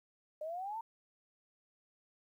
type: exponential sweep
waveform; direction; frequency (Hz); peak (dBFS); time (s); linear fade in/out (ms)
sine; up; 600 to 932.3; -38; 0.41-0.81; 5
effects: 12-bit